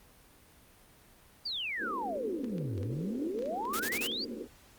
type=exponential two-way sweep; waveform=sine; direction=down then up; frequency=4875 to 90.8 to 4875 Hz; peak=-33 dBFS; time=1.45-4.25 s; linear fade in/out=10 ms; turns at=2.79 s
type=band-pass noise; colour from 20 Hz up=pink; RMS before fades=-41 dBFS; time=1.77-4.48 s; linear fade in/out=50 ms; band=210 to 520 Hz; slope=96 dB/octave
type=clicks; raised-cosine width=0.2 ms; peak=-33 dBFS; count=11; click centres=2.444 / 2.582 / 2.779 / 2.831 / 3.39 / 3.423 / 3.459 / 3.653 / 3.791 / 3.99 / 4.117 s
type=noise bursts; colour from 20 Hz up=white; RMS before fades=-36 dBFS; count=4; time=3.73-4.075 s; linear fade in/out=10 ms; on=69 ms; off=23 ms
effects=pink hiss -59 dBFS RMS until 4.78 s + Opus 32 kbps